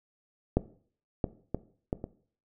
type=clicks; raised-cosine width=2 ms; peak=-9 / -13 / -16 / -15 / -22 dBFS; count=5; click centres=0.57 / 1.242 / 1.546 / 1.929 / 2.041 s; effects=noise-tail reverb RT60 0.5 s tail -17 dB re dry